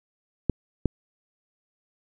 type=clicks; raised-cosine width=3 ms; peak=-8 dBFS; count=2; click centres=0.497 / 0.857 s; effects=none